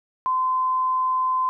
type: tone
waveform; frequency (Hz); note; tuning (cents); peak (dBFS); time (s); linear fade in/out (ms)
sine; 1029; C6; -29; -19; 0.26-1.49; 0
effects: none